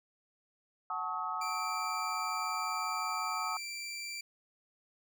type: chord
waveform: sine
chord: D# half-diminished seventh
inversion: first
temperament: equal with one note detuned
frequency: 740 / 880 / 1108.7 / 1274.3 Hz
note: F#5 / A5 / C#6 / D#6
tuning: 0 / 0 / 0 / +41 cents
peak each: -41 / -40 / -41 / -36 dBFS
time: 0.9-3.57 s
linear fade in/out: 2 ms
type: tone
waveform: 20% pulse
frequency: 2349 Hz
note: D7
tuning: in tune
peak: -34 dBFS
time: 1.41-4.21 s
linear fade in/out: 5 ms
effects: none